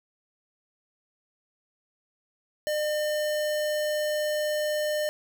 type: tone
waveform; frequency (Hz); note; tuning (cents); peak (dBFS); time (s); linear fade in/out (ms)
square; 604; D5; +48; -26; 2.67-5.09; 0
effects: 9-bit